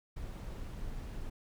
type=noise; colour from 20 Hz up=brown; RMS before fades=-41 dBFS; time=0.16-1.3 s; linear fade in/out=10 ms; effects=none